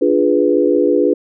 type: chord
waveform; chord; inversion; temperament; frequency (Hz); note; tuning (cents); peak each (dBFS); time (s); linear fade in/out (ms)
sine; D diminished seventh; none; equal; 293.7 / 349.2 / 415.3 / 493.9; D4 / F4 / Ab4 / Cb5; 0 / 0 / 0 / 0; -16; 0.01-1.14; 10
effects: none